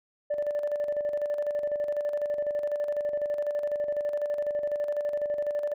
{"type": "tone with tremolo", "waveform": "sine", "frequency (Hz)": 587.3, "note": "D5", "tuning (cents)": 0, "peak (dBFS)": -23, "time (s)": [0.3, 5.74], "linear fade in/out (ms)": 10, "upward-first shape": "square", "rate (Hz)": 12, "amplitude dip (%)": 55, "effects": ["tanh soft clip ceiling -22 dBFS"]}